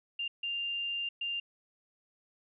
sine tone bursts at uneven times, 2794 Hz, F7, in tune, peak -32 dBFS, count 3, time 0.19-0.28 / 0.43-1.09 / 1.21-1.4 s, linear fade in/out 5 ms, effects none

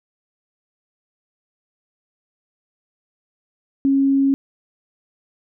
sine tone, 273.6 Hz, C#4, 23 cents flat, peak -13 dBFS, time 3.85-4.34 s, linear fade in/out 0 ms, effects none

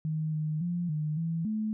sine tone with pitch steps, 156.2 / 154.1 / 174.2 / 152.5 / 164.8 / 216.1 Hz, D#3 / D#3 / F3 / D#3 / E3 / A3, +7 / -16 / -4 / -34 / 0 / -31 cents, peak -28 dBFS, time 0.05-1.73 s, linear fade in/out 0 ms, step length 280 ms, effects none

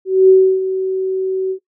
sine tone with ADSR envelope, 378.2 Hz, F#4, 38 cents sharp, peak -3 dBFS, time 0.05-1.59 s, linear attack 240 ms, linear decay 310 ms, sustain -12 dB, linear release 81 ms, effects noise-tail reverb RT60 0.1 s tail -18 dB re dry

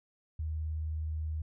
sine tone with vibrato, 78.2 Hz, D#2, 9 cents sharp, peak -32 dBFS, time 0.39-1.42 s, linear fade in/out 5 ms, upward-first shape sine, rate 19 Hz, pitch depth 15 cents each way, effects none

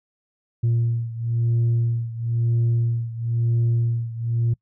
sine beating tone pair, 116.54 / 117.54 Hz, A#2 / A#2, 0 / +15 cents, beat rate 1 Hz, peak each -19 / -22 dBFS, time 0.63-4.54 s, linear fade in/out 10 ms, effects noise-tail reverb RT60 0.1 s tail -25 dB re dry + tanh soft clip ceiling -15 dBFS

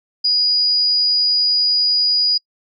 sine tone, 4905 Hz, D#8, 26 cents flat, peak -13 dBFS, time 0.24-2.38 s, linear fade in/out 10 ms, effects noise-tail reverb RT60 0.1 s tail -26 dB re dry

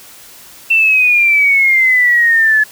sine exponential sweep, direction down, 2699 to 1710 Hz, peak -7 dBFS, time 0.7-2.64 s, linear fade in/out 10 ms, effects white hiss -38 dBFS RMS until 2.71 s

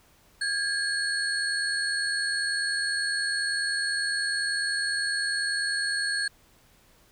sine tone cluster, 1621 / 1701 / 4351 / 8670 Hz, G#6 / G#6 / C#8 / C#9, -42 / +41 / -33 / -39 cents, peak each -28 / -34 / -30 / -36 dBFS, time 0.41-6.28 s, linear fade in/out 5 ms, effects pink hiss -60 dBFS RMS until 7.11 s

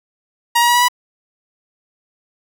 sawtooth tone with pitch steps, 945 / 954.3 / 963.7 / 973.3 / 982.9 Hz, A#5 / A#5 / B5 / B5 / B5, +23 / +40 / -43 / -26 / -9 cents, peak -7 dBFS, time 0.55-0.885 s, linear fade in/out 10 ms, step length 67 ms, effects none

